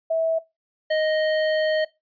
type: tone pair in turn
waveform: sine / square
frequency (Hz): 651 / 622.9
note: E5 / D#5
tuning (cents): -22 / +2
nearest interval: minor second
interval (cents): 76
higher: first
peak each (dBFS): -19 / -20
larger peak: first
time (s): 0.1-0.39 / 0.9-1.85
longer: second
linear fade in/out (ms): 10
effects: noise-tail reverb RT60 0.2 s tail -19 dB re dry + resampled to 11025 Hz